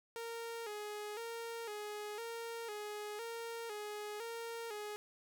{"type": "tone with vibrato", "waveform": "sawtooth", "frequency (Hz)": 439.9, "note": "A4", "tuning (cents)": 0, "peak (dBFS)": -38, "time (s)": [0.16, 4.96], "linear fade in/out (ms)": 0, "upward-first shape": "square", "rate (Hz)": 0.99, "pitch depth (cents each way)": 86, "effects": ["12-bit"]}